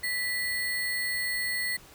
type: tone with sample-and-hold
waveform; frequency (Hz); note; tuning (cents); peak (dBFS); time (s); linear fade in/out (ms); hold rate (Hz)
sine; 1970; B6; -5; -27; 0.03-1.77; 10; 6300
effects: pink hiss -52 dBFS RMS until 1.94 s